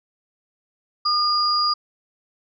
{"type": "tone pair together", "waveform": "sine", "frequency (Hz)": [1211, 4849], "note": ["D#6", "D#8"], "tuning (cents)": [-47, -45], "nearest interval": "2 octaves", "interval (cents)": 2402, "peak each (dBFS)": -20, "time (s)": [1.05, 1.74], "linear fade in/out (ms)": 10, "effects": []}